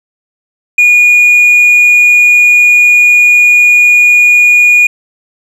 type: tone with hard clipping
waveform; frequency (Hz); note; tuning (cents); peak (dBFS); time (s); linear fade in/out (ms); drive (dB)
sine; 2444; D#7; -32; -3; 0.78-4.87; 5; 2
effects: none